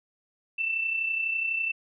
sine tone pair together, 2637 / 2669 Hz, E7 / E7, 0 / +21 cents, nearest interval unison, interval 21 cents, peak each -35 / -26 dBFS, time 0.58-1.72 s, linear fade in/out 10 ms, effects none

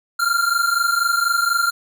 square tone pair together, 1375.9 / 1400 Hz, F6 / F6, -26 / +4 cents, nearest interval unison, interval 30 cents, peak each -20 dBFS, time 0.19-1.71 s, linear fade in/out 10 ms, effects none

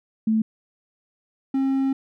sine / triangle tone pair in turn, 220 / 268.9 Hz, A3 / C4, 0 / +47 cents, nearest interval minor third, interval 347 cents, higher second, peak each -17 / -17 dBFS, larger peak neither, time 0.27-0.42 / 1.54-1.93 s, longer second, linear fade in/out 5 ms, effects none

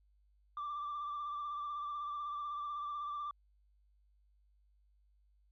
sine tone with vibrato, 1174.7 Hz, D6, in tune, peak -36 dBFS, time 0.57-3.31 s, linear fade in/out 2 ms, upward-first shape sine, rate 16 Hz, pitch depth 32 cents each way, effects tanh soft clip ceiling -36 dBFS + added 50 Hz sine -67 dBFS peak until 5.51 s

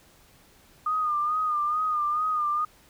sine tone with vibrato, 1221 Hz, D#6, 33 cents flat, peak -23 dBFS, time 0.86-2.65 s, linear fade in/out 5 ms, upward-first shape sine, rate 2.3 Hz, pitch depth 54 cents each way, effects pink hiss -57 dBFS RMS until 2.89 s

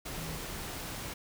sine tone in noise, 160.8 Hz, E3, 43 cents flat, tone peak -40 dBFS, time 0.17-0.39 s, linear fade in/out 10 ms, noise pink, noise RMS -40 dBFS, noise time 0.05-1.14 s, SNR -3 dB, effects none

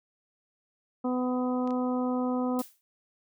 harmonic tone, 251.2 Hz, B3, 30 cents sharp, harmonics 1 / 2 / 3 / 4 / 5, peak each -27 / -33 / -37 / -39 / -41 dBFS, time 1.04-2.62 s, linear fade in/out 10 ms
clicks, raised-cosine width 0.2 ms, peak -31 dBFS, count 2, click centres 1.675 / 1.707 s
blue noise with exponential decay, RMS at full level -37 dBFS, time 2.59-2.81 s, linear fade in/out 0 ms, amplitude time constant 47 ms
effects none

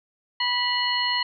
harmonic tone with a mistuned harmonic, 981 Hz, B5, 12 cents flat, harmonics 1 / 2 / 3 / 4, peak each -27 / -27 / -27 / -27 dBFS, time 0.4-1.23 s, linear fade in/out 5 ms, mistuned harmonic 4, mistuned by +140 cents, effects none

